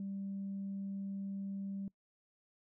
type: tone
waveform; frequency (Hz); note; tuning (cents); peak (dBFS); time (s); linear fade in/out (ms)
sine; 196.4; G3; +4; -37; 0-1.88; 2
effects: noise-tail reverb RT60 0.1 s tail -24 dB re dry + tanh soft clip ceiling -34 dBFS